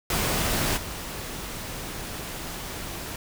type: noise with level steps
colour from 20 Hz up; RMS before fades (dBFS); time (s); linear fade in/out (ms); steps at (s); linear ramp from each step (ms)
pink; -25 / -35; 0.1-3.16; 2; 0.76; 20
effects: none